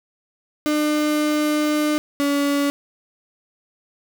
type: tone pair in turn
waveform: 35% pulse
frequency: 301 / 284.3 Hz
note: D4 / C#4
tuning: +43 / +44 cents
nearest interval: minor second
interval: 99 cents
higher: first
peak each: -16 / -16 dBFS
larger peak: neither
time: 0.66-1.98 / 2.2-2.7 s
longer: first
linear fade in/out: 0 ms
effects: none